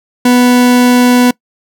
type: tone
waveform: 40% pulse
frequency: 246.9 Hz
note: B3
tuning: in tune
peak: -4 dBFS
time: 0.25-1.31 s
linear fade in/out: 5 ms
effects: noise-tail reverb RT60 0.1 s tail -23 dB re dry